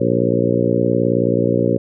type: harmonic tone with a mistuned harmonic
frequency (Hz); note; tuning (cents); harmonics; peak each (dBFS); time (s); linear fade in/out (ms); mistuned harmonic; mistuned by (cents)
59; A#1; +22; 2 / 3 / 4 / 5 / 6 / 7 / 8 / 9; -22 / -22 / -22 / -22 / -22 / -22 / -22 / -22; 0-1.78; 10; 9; +31
effects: none